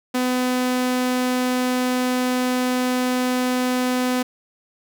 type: tone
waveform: sawtooth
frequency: 251.8 Hz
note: B3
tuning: 34 cents sharp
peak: -15 dBFS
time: 0.14-4.23 s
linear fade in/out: 10 ms
effects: none